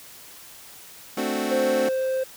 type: chord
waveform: 25% pulse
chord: D dominant seventh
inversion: second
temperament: equal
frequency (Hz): 220 / 261.6 / 293.7 / 370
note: A3 / C4 / D4 / F#4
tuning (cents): 0 / 0 / 0 / 0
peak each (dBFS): -26 / -25 / -27 / -27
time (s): 1.17-1.89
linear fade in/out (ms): 5
type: tone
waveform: triangle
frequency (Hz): 523.3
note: C5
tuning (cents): 0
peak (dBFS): -20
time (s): 1.51-2.24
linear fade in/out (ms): 10
effects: white hiss -45 dBFS RMS until 2.36 s